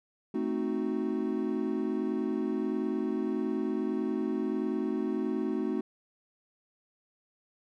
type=chord; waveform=triangle; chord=A diminished seventh; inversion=none; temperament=equal; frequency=220 / 261.6 / 311.1 / 370 Hz; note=A3 / C4 / Eb4 / Gb4; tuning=0 / 0 / 0 / 0 cents; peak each=-32 dBFS; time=0.34-5.81 s; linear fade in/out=5 ms; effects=none